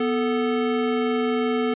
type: tone pair together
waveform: square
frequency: 246.5 / 439.2 Hz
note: B3 / A4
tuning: -3 / -3 cents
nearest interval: minor seventh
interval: 1000 cents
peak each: -24 dBFS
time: 0-1.74 s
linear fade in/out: 5 ms
effects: resampled to 8000 Hz